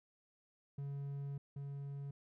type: tone pair in turn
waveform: triangle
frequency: 140.4 / 140.4 Hz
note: C#3 / C#3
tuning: +22 / +22 cents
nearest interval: unison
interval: 0 cents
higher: neither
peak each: -38 / -40 dBFS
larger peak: first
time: 0.78-1.38 / 1.56-2.11 s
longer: first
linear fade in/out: 5 ms
effects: none